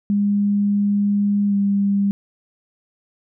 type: tone with pitch glide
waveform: sine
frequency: 203.3 to 199.92 Hz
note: G#3 to G3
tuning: -37 to +34 cents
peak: -15 dBFS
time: 0.1-2.11 s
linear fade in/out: 0 ms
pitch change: -29 cents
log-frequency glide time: 1.48-1.54 s
effects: none